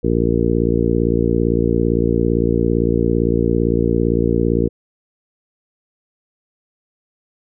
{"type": "harmonic tone", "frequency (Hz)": 57.7, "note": "A#1", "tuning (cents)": -17, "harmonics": [1, 2, 3, 4, 5, 6, 7, 8], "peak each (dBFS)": [-22, -22, -22, -22, -22, -22, -22, -22], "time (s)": [0.03, 4.69], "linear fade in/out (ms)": 20, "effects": []}